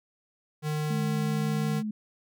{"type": "tone", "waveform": "square", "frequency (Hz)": 152.2, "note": "D#3", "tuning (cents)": -38, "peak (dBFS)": -28, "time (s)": [0.62, 1.83], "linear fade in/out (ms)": 50}
{"type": "tone with vibrato", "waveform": "sine", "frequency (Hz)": 212.8, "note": "G#3", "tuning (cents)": 42, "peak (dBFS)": -29, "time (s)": [0.9, 1.91], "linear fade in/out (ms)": 5, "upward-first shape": "sine", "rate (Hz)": 5.6, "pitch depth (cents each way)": 16}
{"effects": []}